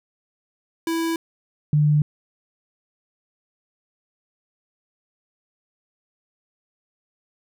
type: tone pair in turn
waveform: square / sine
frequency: 329.6 / 149.26 Hz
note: E4 / D3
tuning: 0 / +28 cents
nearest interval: octave + major second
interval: 1372 cents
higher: first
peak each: -22 / -14 dBFS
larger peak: second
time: 0.87-1.16 / 1.73-2.02 s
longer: neither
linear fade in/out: 2 ms
effects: none